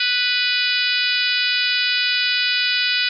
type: harmonic tone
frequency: 494.1 Hz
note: B4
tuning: 1 cent sharp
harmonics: 3 / 4 / 5 / 6 / 7 / 8 / 9 / 10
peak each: -24 / -28 / -23 / -25 / -27 / -24 / -28 / -26 dBFS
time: 0-3.09 s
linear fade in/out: 5 ms
effects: none